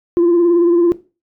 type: tone with vibrato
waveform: sine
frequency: 344.5 Hz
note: F4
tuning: 24 cents flat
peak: -7 dBFS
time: 0.17-0.92 s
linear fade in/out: 0 ms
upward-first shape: sine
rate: 18 Hz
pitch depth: 39 cents each way
effects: noise-tail reverb RT60 0.3 s tail -17 dB re dry + tanh soft clip ceiling -7 dBFS